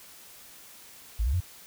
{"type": "tone with pitch steps", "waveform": "sine", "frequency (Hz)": [54.7, 66.7, 89.5], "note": ["A1", "C2", "F2"], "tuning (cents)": [-9, 34, 43], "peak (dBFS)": -23, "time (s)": [1.19, 1.406], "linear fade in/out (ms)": 10, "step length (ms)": 72, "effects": ["white hiss -50 dBFS RMS until 1.66 s"]}